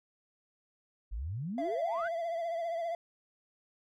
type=exponential sweep; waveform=sine; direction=up; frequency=45.85 to 1661.2 Hz; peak=-34 dBFS; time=1.11-2.09 s; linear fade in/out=20 ms
type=tone with vibrato; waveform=triangle; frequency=673 Hz; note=E5; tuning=36 cents sharp; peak=-30 dBFS; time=1.58-2.95 s; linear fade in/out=2 ms; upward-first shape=triangle; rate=15 Hz; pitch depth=60 cents each way
effects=tanh soft clip ceiling -22 dBFS